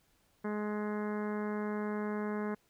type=harmonic tone; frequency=210 Hz; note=G#3; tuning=19 cents sharp; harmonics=1 / 2 / 3 / 4 / 5 / 6 / 7 / 8 / 9 / 10; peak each=-35 / -38 / -46 / -47 / -46 / -50 / -50 / -50 / -56 / -55 dBFS; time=0.44-2.55 s; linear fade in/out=10 ms; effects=pink hiss -71 dBFS RMS until 2.69 s